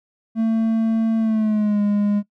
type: tone with pitch glide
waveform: triangle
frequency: 224.2 to 205.6 Hz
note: A3 to G#3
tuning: +33 to -17 cents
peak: -14 dBFS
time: 0.35-2.23 s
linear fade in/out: 50 ms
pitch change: -150 cents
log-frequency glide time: 1.18-1.81 s
effects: noise-tail reverb RT60 0.1 s tail -19 dB re dry